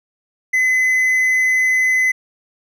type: tone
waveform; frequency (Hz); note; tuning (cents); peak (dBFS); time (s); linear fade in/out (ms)
triangle; 2028; B6; +45; -11; 0.53-2.12; 10
effects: none